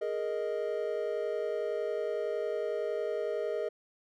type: chord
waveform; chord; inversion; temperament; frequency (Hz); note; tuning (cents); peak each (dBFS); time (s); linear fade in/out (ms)
triangle; Ab suspended second; none; equal; 415.3 / 466.2 / 622.3; Ab4 / Bb4 / Eb5; 0 / 0 / 0; -33; 0.01-3.69; 10
effects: none